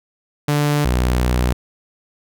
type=tone pair in turn; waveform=sawtooth; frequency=146.83 / 61.73 Hz; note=D3 / B1; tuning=0 / 0 cents; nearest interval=octave + minor third; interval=1500 cents; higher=first; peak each=-11 dBFS; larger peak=neither; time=0.48-0.85 / 0.85-1.53 s; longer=second; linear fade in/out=5 ms; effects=none